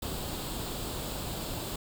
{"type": "noise with comb filter", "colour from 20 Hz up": "pink", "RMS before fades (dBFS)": -36, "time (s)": [0.02, 1.76], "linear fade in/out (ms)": 5, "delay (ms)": 0.25, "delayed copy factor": 0.55, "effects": []}